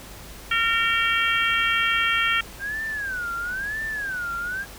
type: harmonic tone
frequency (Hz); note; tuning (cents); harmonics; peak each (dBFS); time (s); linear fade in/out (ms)
458.3; A#4; -29; 3 / 4 / 5 / 6 / 7; -24 / -25 / -26 / -27 / -27; 0.51-2.41; 5
type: tone with vibrato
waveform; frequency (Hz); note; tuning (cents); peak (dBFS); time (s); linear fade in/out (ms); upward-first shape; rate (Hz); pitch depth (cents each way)
sine; 1568; G6; 0; -26; 2.59-4.66; 50; sine; 1; 220
effects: added 50 Hz sine -45 dBFS peak until 4.78 s + pink hiss -42 dBFS RMS until 4.78 s